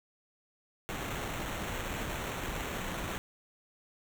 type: noise with sample-and-hold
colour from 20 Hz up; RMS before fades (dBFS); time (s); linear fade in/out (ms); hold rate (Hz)
pink; -37; 0.89-3.18; 0; 4900
effects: none